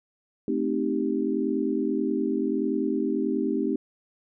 sine chord, A half-diminished seventh, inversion none, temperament equal, 220 / 261.6 / 311.1 / 392 Hz, A3 / C4 / Eb4 / G4, 0 / 0 / 0 / 0 cents, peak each -30 / -28 / -28 / -29 dBFS, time 0.48-3.76 s, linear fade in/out 2 ms, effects none

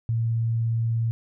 sine tone, 114.6 Hz, A#2, 29 cents flat, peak -21 dBFS, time 0.09-1.11 s, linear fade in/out 0 ms, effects none

